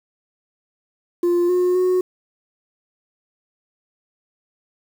sine tone with pitch steps, 349.2 / 360.5 / 366.4 Hz, F4 / F#4 / F#4, 0 / -45 / -17 cents, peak -12 dBFS, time 1.23-2.01 s, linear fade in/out 5 ms, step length 260 ms, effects tanh soft clip ceiling -14 dBFS + 7-bit

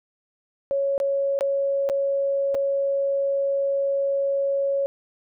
sine tone with dropouts, 554 Hz, C#5, 1 cent flat, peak -20 dBFS, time 0.71-4.86 s, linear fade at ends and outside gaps 0 ms, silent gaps 0.979-1.001 / 1.39-1.409 / 1.89-1.898 / 2.545-2.55 s, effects none

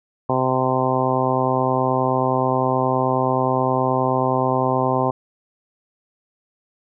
harmonic tone, 129.5 Hz, C3, 17 cents flat, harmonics 1 / 2 / 3 / 4 / 5 / 6 / 7 / 8, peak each -25 / -25 / -25 / -25 / -25 / -25 / -25 / -25 dBFS, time 0.29-5.11 s, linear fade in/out 5 ms, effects none

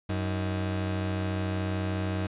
30% pulse tone pair together, 93.7 / 315.2 Hz, F#2 / D#4, +22 / +23 cents, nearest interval octave + major sixth, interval 2101 cents, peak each -26 / -32 dBFS, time 0.09-2.27 s, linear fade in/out 5 ms, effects resampled to 8000 Hz + 10-bit

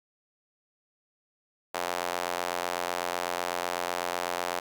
sawtooth tone with high-pass filter, 88 Hz, F2, 14 cents sharp, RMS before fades -32 dBFS, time 1.74-4.6 s, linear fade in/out 10 ms, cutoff 680 Hz, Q 1.4, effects none

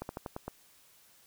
slowing click train, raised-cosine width 1 ms, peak -23 dBFS, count 6, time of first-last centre 0.02-0.48 s, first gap 71 ms, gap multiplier 1.13, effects white hiss -62 dBFS RMS until 1.26 s

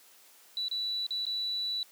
sine tone with dropouts, 3951 Hz, B7, in tune, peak -30 dBFS, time 0.57-1.83 s, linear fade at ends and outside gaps 1 ms, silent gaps 0.683-0.713 / 1.066-1.107 / 1.253-1.266 s, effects white hiss -58 dBFS RMS until 1.91 s + high-pass 300 Hz 12 dB/octave

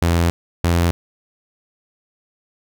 sawtooth tone pair in turn, 84.9 / 85.59 Hz, F2 / F2, -48 / -34 cents, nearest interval unison, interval 14 cents, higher second, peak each -10 dBFS, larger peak neither, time 0.02-0.3 / 0.64-0.91 s, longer first, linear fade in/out 0 ms, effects none

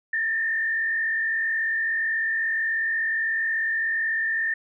sine tone with frequency modulation, 1801 Hz, A6, 40 cents sharp, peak -22 dBFS, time 0.13-4.54 s, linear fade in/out 5 ms, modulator 43.6 Hz, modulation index 0.99, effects none

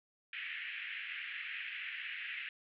pink band-pass noise, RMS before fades -43 dBFS, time 0.33-2.49 s, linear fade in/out 2 ms, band 1700 to 2900 Hz, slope 48 dB/octave, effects none

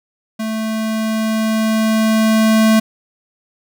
square tone with level ramp, 220 Hz, A3, in tune, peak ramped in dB -20 to -9 dBFS, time 0.39-2.8 s, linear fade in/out 10 ms, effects none

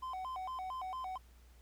triangle tone with vibrato, 880 Hz, A5, in tune, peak -37 dBFS, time 0.02-1.18 s, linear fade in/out 10 ms, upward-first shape square, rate 4.4 Hz, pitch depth 280 cents each way, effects added 60 Hz sine -58 dBFS peak until 1.61 s + pink hiss -68 dBFS RMS until 1.61 s

